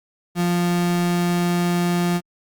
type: tone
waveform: 35% pulse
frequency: 174.9 Hz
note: F3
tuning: 3 cents sharp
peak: -16 dBFS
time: 0.35-2.21 s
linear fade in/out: 50 ms
effects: Opus 48 kbps